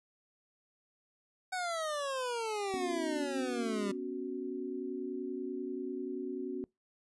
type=exponential sweep; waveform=25% pulse; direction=down; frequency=754 to 196 Hz; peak=-30 dBFS; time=1.52-3.92 s; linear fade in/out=10 ms
type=chord; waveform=sine; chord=B suspended second; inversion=none; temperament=equal; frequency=246.9 / 277.2 / 370 Hz; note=B3 / C#4 / F#4; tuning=0 / 0 / 0 cents; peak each=-42 / -40 / -38 dBFS; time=2.74-6.64 s; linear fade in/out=0 ms
effects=noise-tail reverb RT60 0.2 s tail -25 dB re dry + resampled to 24000 Hz